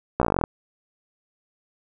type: slowing click train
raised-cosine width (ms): 1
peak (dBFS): -6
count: 13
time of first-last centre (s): 0.2-0.439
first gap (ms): 15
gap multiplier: 1.05
effects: none